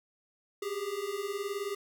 square beating tone pair, 390.4 / 409.4 Hz, G4 / G#4, -7 / -25 cents, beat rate 19 Hz, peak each -38 / -36 dBFS, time 0.62-1.75 s, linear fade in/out 5 ms, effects none

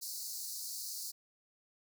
pink high-pass noise, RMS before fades -42 dBFS, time 0.01-1.12 s, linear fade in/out 20 ms, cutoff 4200 Hz, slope 96 dB/octave, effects none

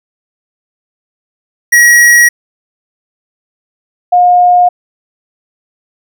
square / sine tone pair in turn, 1908 / 714.7 Hz, A#6 / F5, +40 / +40 cents, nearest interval octave + perfect fourth, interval 1700 cents, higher first, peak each -3 dBFS, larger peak neither, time 1.72-2.29 / 4.12-4.69 s, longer neither, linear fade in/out 10 ms, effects none

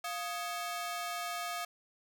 sawtooth ring-modulated tone, 974 Hz, B5, 24 cents flat, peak -29 dBFS, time 0.04-1.65 s, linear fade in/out 5 ms, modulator 276 Hz, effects none

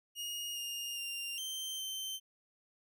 sawtooth tone with pitch steps, 2864 / 2829 / 2789 / 3124 / 3103 Hz, F7 / F7 / F7 / G7 / G7, +43 / +22 / -3 / -7 / -18 cents, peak -35 dBFS, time 0.15-2.2 s, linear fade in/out 50 ms, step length 410 ms, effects none

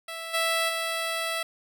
10% pulse tone with level steps, 659.3 Hz, E5, in tune, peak -26 / -15 / -19 dBFS, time 0.08-1.43 s, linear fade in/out 5 ms, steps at 0.33 / 0.68 s, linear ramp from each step 20 ms, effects none

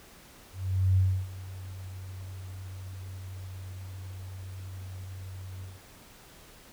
sine tone with ADSR envelope, 94 Hz, F#2, 28 cents sharp, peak -19 dBFS, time 0.52-5.83 s, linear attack 450 ms, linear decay 300 ms, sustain -19 dB, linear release 200 ms, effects pink hiss -53 dBFS RMS until 6.72 s

